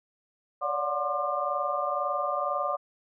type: tone cluster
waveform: sine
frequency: 564 / 586 / 728 / 1058 / 1199 Hz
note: C#5 / D5 / F#5 / C6 / D6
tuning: +30 / -4 / -28 / +19 / +36 cents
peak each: -35 / -33 / -33 / -34 / -30 dBFS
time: 0.61-2.77 s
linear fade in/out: 20 ms
effects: none